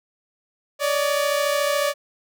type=tone pair together; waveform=sawtooth; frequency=570 / 603.9 Hz; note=C#5 / D5; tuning=+48 / +48 cents; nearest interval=minor second; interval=100 cents; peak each=-17 / -21 dBFS; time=0.79-1.94 s; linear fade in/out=50 ms; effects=none